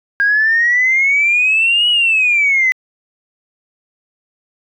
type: exponential two-way sweep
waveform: sine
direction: up then down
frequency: 1613 to 2939 to 2004 Hz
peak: -9 dBFS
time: 0.2-2.72 s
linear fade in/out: 0 ms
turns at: 1.89 s
effects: tanh soft clip ceiling -5 dBFS